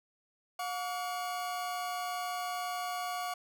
40% pulse tone pair together, 718.8 / 1141 Hz, F5 / C#6, +50 / +50 cents, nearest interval minor sixth, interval 800 cents, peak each -35 / -38 dBFS, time 0.59-3.34 s, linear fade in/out 5 ms, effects none

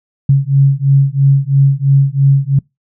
sine beating tone pair, 136.5 / 139.5 Hz, C#3 / C#3, -26 / +11 cents, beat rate 3 Hz, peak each -10 dBFS, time 0.29-2.59 s, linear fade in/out 5 ms, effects noise-tail reverb RT60 0.2 s tail -26 dB re dry

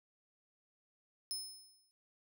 25% pulse tone with exponential decay, 5200 Hz, E8, 24 cents flat, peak -31 dBFS, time 1.31-1.91 s, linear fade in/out 0 ms, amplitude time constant 130 ms, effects none

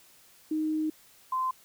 sine tone pair in turn, 311.1 / 1034.4 Hz, D#4 / C6, 0 / -20 cents, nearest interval octave + major sixth, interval 2080 cents, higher second, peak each -26 dBFS, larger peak neither, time 0.51-0.9 / 1.32-1.51 s, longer first, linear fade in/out 5 ms, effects white hiss -58 dBFS RMS until 1.64 s

